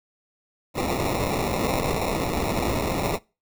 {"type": "noise with sample-and-hold", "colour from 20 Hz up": "blue", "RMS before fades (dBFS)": -25, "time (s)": [0.74, 3.19], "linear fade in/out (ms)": 50, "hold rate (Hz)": 1575, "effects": ["noise-tail reverb RT60 0.3 s tail -24 dB re dry"]}